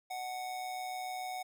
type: tone with amplitude modulation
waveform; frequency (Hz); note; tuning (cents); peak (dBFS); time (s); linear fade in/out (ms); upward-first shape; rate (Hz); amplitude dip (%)
square; 740; F#5; 0; -36; 0.1-1.43; 10; sine; 127; 45
effects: none